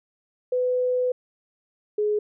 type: tone pair in turn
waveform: sine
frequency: 501 / 420 Hz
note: B4 / G#4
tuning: +25 / +19 cents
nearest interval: minor third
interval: 306 cents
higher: first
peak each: -20 dBFS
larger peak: neither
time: 0.52-1.12 / 1.98-2.19 s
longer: first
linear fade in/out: 5 ms
effects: none